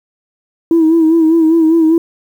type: tone with vibrato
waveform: sine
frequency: 324.7 Hz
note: E4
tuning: 26 cents flat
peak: -5 dBFS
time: 0.71-1.98 s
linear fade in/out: 2 ms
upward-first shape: sine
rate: 5 Hz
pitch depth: 54 cents each way
effects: tanh soft clip ceiling -3 dBFS + 7-bit